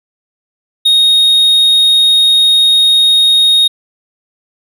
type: tone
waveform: triangle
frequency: 3729 Hz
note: A#7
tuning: in tune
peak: -4 dBFS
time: 0.85-3.68 s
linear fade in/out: 10 ms
effects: none